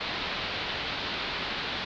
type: low-pass noise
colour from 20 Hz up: white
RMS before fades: -33 dBFS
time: 0-1.85 s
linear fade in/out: 10 ms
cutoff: 4300 Hz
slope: 48 dB/octave
effects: none